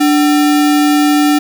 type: tone with sample-and-hold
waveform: sine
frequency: 294.3 Hz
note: D4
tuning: 4 cents sharp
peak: -7 dBFS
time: 0-1.39 s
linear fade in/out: 10 ms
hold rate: 1050 Hz
effects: none